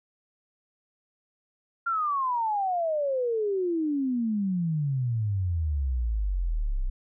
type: exponential sweep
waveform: sine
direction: down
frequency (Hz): 1400 to 30.37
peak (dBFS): -24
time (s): 1.86-6.9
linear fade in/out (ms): 10
effects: none